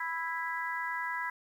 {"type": "harmonic tone", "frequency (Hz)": 329.7, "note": "E4", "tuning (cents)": 0, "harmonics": [3, 4, 5, 6], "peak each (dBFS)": [-36, -43, -37, -38], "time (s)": [0, 1.3], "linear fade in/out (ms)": 5, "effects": ["10-bit"]}